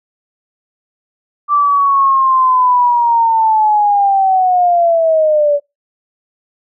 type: linear sweep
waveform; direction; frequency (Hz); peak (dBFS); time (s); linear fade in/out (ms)
sine; down; 1174.7 to 571; -8; 1.48-5.6; 50
effects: noise-tail reverb RT60 0.2 s tail -23 dB re dry